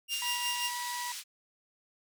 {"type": "tone with tremolo", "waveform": "sawtooth", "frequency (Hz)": 2800, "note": "F7", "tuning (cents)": 4, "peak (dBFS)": -27, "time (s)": [0.08, 0.71], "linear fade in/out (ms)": 50, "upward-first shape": "sine", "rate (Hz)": 5.6, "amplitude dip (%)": 55}
{"type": "band-pass noise", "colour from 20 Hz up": "white", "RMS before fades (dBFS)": -41, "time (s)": [0.09, 1.24], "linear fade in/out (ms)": 50, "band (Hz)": [2300, 8000], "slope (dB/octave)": 12}
{"type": "tone", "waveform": "30% pulse", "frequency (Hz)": 972, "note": "B5", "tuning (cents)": -28, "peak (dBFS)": -33, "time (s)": [0.22, 1.12], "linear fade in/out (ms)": 2}
{"effects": []}